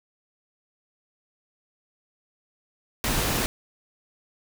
pink noise, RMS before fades -25 dBFS, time 3.04-3.46 s, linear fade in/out 0 ms, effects none

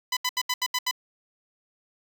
10% pulse tone bursts, 1001 Hz, B5, 23 cents sharp, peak -15 dBFS, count 7, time 0.12-0.912 s, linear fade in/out 5 ms, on 48 ms, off 76 ms, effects none

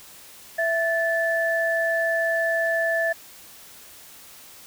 sine tone pair together, 662 / 1747 Hz, E5 / A6, +7 / -13 cents, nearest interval octave + perfect fourth, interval 1680 cents, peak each -23 dBFS, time 0.58-3.13 s, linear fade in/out 10 ms, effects white hiss -46 dBFS RMS until 4.66 s

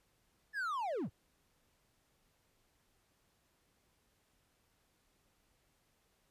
triangle linear sweep, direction down, 1760 to 65.41 Hz, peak -33 dBFS, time 0.53-1.1 s, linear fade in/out 50 ms, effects pink hiss -75 dBFS RMS until 6.3 s + resampled to 32000 Hz

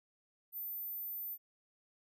sine tone, 14080 Hz, A9, in tune, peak -39 dBFS, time 0.52-1.38 s, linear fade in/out 50 ms, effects none

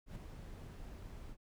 brown noise with ADSR envelope, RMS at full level -44 dBFS, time 0.06-1.37 s, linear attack 95 ms, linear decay 6 ms, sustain -5 dB, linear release 61 ms, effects none

